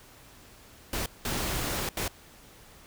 pink noise bursts at uneven times, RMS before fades -31 dBFS, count 3, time 0.93-1.06 / 1.25-1.89 / 1.97-2.08 s, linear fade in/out 2 ms, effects pink hiss -53 dBFS RMS until 2.86 s

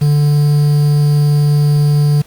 triangle tone with quantisation, 146.83 Hz, D3, in tune, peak -6 dBFS, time 0.01-2.22 s, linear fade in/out 10 ms, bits 5, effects pink hiss -45 dBFS RMS until 2.26 s + Opus 48 kbps

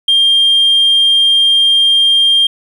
sine tone, 3200 Hz, G7, 35 cents sharp, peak -5 dBFS, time 0.08-2.47 s, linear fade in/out 5 ms, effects tanh soft clip ceiling -4 dBFS + 7-bit

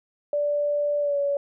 sine tone with pitch glide, 584 to 566.7 Hz, D5 to C#5, -10 to +38 cents, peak -21 dBFS, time 0.33-1.37 s, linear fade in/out 2 ms, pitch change -52 cents, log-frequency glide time 1-1.18 s, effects none

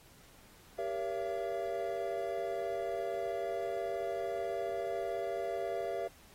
triangle chord, G diminished seventh, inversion none, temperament just, 392 / 470.4 / 564.5 / 677.4 Hz, G4 / Bb4 / Db5 / Fb5, 0 / +16 / +31 / +47 cents, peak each -38 / -39 / -39 / -35 dBFS, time 0.78-6.08 s, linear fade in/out 10 ms, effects pink hiss -60 dBFS RMS until 6.34 s + AAC 48 kbps

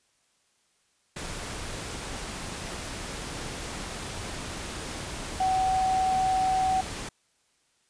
sine tone in noise, 754 Hz, F#5, 32 cents sharp, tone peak -22 dBFS, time 5.4-6.81 s, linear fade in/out 5 ms, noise pink, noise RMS -36 dBFS, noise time 1.16-7.09 s, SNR +11 dB, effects white hiss -69 dBFS RMS until 7.89 s + resampled to 22050 Hz

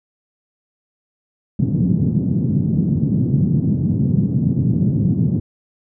white band-pass noise, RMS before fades -17 dBFS, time 1.59-5.4 s, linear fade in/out 5 ms, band 110 to 210 Hz, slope 24 dB/octave, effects none

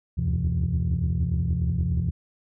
sine tone cluster, 72.9 / 79.6 / 90 / 126.6 / 169.3 Hz, D2 / D#2 / F#2 / B2 / E3, -12 / +40 / -47 / +43 / +46 cents, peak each -27 dBFS, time 0.17-2.11 s, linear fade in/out 20 ms, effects tanh soft clip ceiling -16 dBFS

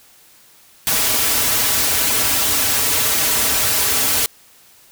white noise with comb filter, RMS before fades -17 dBFS, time 0.87-4.26 s, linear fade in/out 0 ms, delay 5.6 ms, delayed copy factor -1, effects white hiss -49 dBFS RMS until 4.91 s

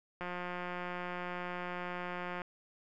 click train, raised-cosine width 0.5 ms, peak -25 dBFS, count 394, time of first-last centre 0.21-2.418 s, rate 178 Hz, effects none

